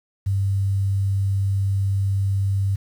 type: tone with quantisation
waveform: sine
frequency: 98 Hz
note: G2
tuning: in tune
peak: -18 dBFS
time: 0.26-2.76 s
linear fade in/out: 10 ms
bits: 8
effects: none